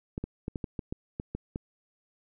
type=clicks; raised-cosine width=3 ms; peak=-20 dBFS; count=10; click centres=0.179 / 0.24 / 0.481 / 0.558 / 0.642 / 0.792 / 0.925 / 1.199 / 1.35 / 1.559 s; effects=none